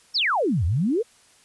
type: exponential two-way sweep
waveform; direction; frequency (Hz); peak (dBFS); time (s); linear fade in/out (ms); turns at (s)
sine; down then up; 5600 to 76.9 to 504; -19; 0.14-1.03; 20; 0.65
effects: white hiss -56 dBFS RMS until 1.44 s + resampled to 24000 Hz